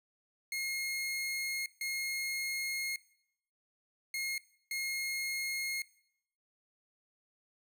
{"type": "tone bursts at uneven times", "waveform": "sawtooth", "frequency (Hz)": 2150, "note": "C7", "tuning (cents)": 47, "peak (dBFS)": -31, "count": 4, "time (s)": [[0.52, 1.66], [1.81, 2.96], [4.14, 4.38], [4.71, 5.82]], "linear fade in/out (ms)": 2, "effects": ["noise-tail reverb RT60 0.7 s tail -19 dB re dry"]}